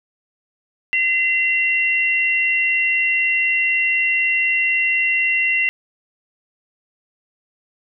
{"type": "tone pair together", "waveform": "sine", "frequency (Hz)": [2046, 2738], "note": ["C7", "F7"], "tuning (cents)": [-39, -35], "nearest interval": "perfect fourth", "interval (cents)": 504, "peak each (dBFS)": -18, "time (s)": [0.93, 5.69], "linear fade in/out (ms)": 0, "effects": []}